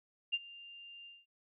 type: tone with ADSR envelope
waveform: sine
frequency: 2794 Hz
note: F7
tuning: in tune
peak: -28 dBFS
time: 0.32-1.26 s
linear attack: 20 ms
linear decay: 39 ms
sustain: -21 dB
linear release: 200 ms
effects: none